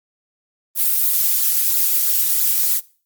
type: noise with flanger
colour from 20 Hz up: violet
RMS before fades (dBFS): -17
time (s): 0.75-2.81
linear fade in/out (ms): 50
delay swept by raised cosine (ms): 0.34 to 4.34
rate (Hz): 3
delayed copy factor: -0.8
effects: noise-tail reverb RT60 0.4 s tail -21 dB re dry + Opus 32 kbps